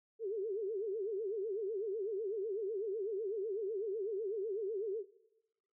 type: tone with vibrato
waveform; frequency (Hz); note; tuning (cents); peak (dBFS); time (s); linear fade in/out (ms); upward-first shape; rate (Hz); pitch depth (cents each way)
sine; 414.7; G#4; -3; -35; 0.19-5.04; 50; sine; 8; 180
effects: noise-tail reverb RT60 0.9 s tail -18 dB re dry